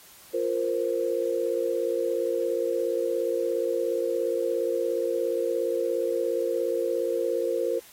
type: chord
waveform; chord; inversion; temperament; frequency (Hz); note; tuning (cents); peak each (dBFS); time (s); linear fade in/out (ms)
sine; F suspended fourth; none; equal; 349.2 / 466.2 / 523.3; F4 / Bb4 / C5; 0 / 0 / 0; -30 / -27 / -28; 0.33-7.8; 20
effects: white hiss -51 dBFS RMS until 7.92 s + AAC 48 kbps